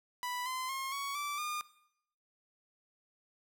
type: tone with pitch steps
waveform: sawtooth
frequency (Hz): 987.8 / 1029.2 / 1072.2 / 1117.1 / 1163.9 / 1212.6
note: B5 / C6 / C6 / C#6 / D6 / D#6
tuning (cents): 0 / -29 / +42 / +13 / -16 / -45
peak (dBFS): -32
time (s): 0.23-1.61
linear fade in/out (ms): 0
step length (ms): 230
effects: noise-tail reverb RT60 0.7 s tail -17 dB re dry